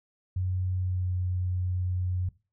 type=tone with pitch glide; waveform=sine; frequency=92.1 to 90.88 Hz; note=F#2 to F#2; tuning=-7 to -31 cents; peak=-26 dBFS; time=0.36-2.29 s; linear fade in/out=5 ms; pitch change=-24 cents; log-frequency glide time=0.77-1.12 s; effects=noise-tail reverb RT60 0.3 s tail -18 dB re dry